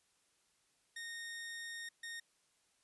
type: tone bursts at uneven times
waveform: sawtooth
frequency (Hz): 1849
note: A#6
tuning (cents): -15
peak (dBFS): -40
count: 2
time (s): 0.96-1.89 / 2.03-2.2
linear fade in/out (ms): 5
effects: white hiss -75 dBFS RMS until 2.83 s + resampled to 24000 Hz

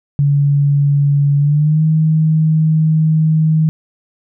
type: tone with pitch glide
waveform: sine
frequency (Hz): 142.7 to 157.42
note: D3 to D#3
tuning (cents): -49 to +21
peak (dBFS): -9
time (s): 0.19-3.69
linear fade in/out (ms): 0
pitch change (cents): +170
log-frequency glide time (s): 1.38-1.83
effects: none

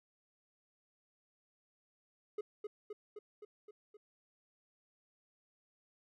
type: tone with echo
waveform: triangle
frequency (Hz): 419.4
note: G#4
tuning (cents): +17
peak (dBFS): -34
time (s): 2.38-2.41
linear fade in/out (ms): 5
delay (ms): 260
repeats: 6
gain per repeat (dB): -3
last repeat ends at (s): 3.97
effects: none

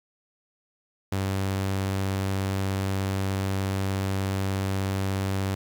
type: tone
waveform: sawtooth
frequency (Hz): 96.7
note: G2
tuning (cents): -23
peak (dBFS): -21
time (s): 1.12-5.55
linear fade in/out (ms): 5
effects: 9-bit

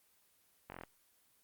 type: slowing click train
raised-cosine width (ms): 0.5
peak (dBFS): -30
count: 7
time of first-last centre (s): 0.7-0.836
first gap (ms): 21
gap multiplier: 1.03
effects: white hiss -71 dBFS RMS until 1.43 s + Opus 24 kbps

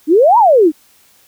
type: exponential two-way sweep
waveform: sine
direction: up then down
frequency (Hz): 284.6 to 987.8 to 284.6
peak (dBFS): -5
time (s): 0.07-0.72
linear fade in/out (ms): 50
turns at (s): 0.38
effects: white hiss -50 dBFS RMS until 1.27 s

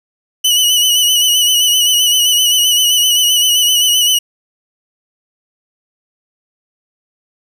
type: tone with vibrato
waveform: sawtooth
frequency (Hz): 2960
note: F#7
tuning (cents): 0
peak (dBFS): -6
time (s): 0.44-4.19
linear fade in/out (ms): 10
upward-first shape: sine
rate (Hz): 7.7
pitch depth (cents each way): 48
effects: none

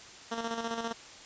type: tone with tremolo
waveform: 10% pulse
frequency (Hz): 230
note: A#3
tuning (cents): -23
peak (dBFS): -23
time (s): 0.31-0.93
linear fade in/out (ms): 10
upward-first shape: square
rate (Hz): 15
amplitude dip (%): 50
effects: white hiss -49 dBFS RMS until 1.25 s + resampled to 16000 Hz

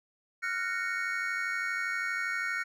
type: chord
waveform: triangle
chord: Gb major seventh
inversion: third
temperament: just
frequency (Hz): 1387.5 / 1480 / 1850 / 2220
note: F6 / Gb6 / Bb6 / Db7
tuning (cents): -12 / 0 / -14 / +2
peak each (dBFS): -34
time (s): 0.42-2.64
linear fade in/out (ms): 20
effects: none

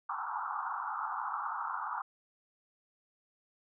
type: band-pass noise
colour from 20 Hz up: white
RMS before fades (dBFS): -37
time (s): 0.09-2.02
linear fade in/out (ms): 5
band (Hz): 790 to 1400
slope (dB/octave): 96
effects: none

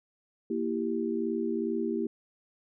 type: chord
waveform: sine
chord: E diminished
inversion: second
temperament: equal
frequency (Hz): 233.1 / 329.6 / 392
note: Bb3 / E4 / G4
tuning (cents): 0 / 0 / 0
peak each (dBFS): -32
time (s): 0.5-2.07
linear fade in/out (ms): 5
effects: none

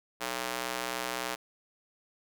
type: tone with high-pass filter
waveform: square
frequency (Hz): 61.74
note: B1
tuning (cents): 0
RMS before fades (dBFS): -35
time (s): 0.2-1.36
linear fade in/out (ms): 20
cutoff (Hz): 620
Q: 0.59
effects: none

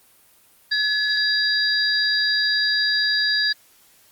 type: tone cluster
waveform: sine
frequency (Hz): 1703 / 3860 / 4772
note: G#6 / B7 / D8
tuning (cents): +43 / -40 / +27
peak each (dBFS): -21 / -26 / -21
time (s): 0.71-3.53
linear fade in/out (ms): 10
effects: white hiss -55 dBFS RMS until 4.11 s + Opus 32 kbps

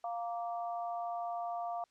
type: harmonic tone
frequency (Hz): 233.1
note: A#3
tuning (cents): 0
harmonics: 3 / 4 / 5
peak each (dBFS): -36 / -46 / -45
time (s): 0.04-1.84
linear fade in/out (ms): 2
effects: white hiss -74 dBFS RMS until 1.9 s + low-pass 6000 Hz 12 dB/octave

